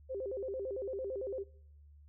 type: tone with vibrato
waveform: sine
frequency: 453.7 Hz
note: A#4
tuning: 47 cents flat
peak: -36 dBFS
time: 0.09-1.44 s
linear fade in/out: 20 ms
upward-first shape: square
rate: 8.9 Hz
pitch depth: 240 cents each way
effects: noise-tail reverb RT60 0.8 s tail -25 dB re dry + added 73 Hz sine -55 dBFS peak until 2.08 s